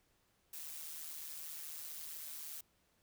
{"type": "noise with amplitude modulation", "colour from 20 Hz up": "blue", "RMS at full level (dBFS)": -44, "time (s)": [0.53, 2.61], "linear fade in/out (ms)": 5, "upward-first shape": "sine", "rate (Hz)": 154, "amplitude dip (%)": 65, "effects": ["pink hiss -75 dBFS RMS until 3.02 s"]}